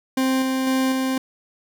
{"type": "tone with tremolo", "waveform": "40% pulse", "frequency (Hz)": 262.3, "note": "C4", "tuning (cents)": 4, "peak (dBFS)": -17, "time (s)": [0.17, 1.18], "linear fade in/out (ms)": 5, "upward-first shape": "square", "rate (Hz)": 2, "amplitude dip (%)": 25, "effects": []}